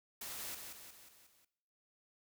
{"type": "noise with echo", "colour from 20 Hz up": "white", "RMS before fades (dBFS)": -45, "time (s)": [0.21, 0.55], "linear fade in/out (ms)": 5, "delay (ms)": 180, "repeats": 5, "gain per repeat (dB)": -5, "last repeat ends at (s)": 1.45, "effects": ["noise-tail reverb RT60 0.7 s tail -17 dB re dry"]}